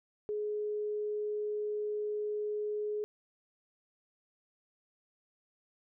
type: tone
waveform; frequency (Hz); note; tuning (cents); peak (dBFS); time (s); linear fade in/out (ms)
sine; 420.3; G#4; +21; -32; 0.29-3.04; 0
effects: none